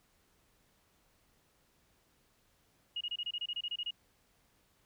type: tone bursts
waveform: sine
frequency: 2878 Hz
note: F#7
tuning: 49 cents flat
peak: -34 dBFS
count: 13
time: 2.96-3.908 s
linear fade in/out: 5 ms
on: 48 ms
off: 27 ms
effects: pink hiss -71 dBFS RMS until 4.85 s